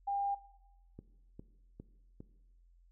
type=tone; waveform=sine; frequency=800 Hz; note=G5; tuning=35 cents sharp; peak=-32 dBFS; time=0.07-0.35 s; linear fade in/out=10 ms
type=click train; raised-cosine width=3 ms; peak=-34 dBFS; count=4; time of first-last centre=0.99-2.205 s; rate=2.47 Hz
effects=noise-tail reverb RT60 1.0 s tail -17 dB re dry + added 43 Hz sine -61 dBFS peak until 2.91 s